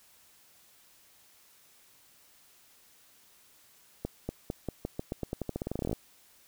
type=accelerating click train; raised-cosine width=2 ms; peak=-19 dBFS; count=23; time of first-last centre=4.05-5.93 s; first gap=240 ms; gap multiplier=0.88; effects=white hiss -61 dBFS RMS until 6.47 s